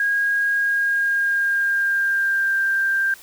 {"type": "tone with pitch glide", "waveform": "sine", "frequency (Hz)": [1635, 1583], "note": ["G#6", "G6"], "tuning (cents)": [-28, 17], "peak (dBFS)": -17, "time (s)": [0, 3.14], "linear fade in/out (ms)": 2, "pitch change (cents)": -55, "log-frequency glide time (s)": [0.52, 2.6], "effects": ["white hiss -45 dBFS RMS until 3.22 s"]}